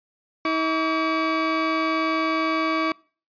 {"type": "tone pair together", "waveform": "30% pulse", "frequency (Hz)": [320, 1141.1], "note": ["D#4", "C#6"], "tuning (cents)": [49, 50], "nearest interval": "octave + minor seventh", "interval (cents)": 2201, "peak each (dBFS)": -21, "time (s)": [0.45, 2.92], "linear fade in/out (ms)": 2, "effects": ["noise-tail reverb RT60 0.4 s tail -24 dB re dry", "resampled to 11025 Hz"]}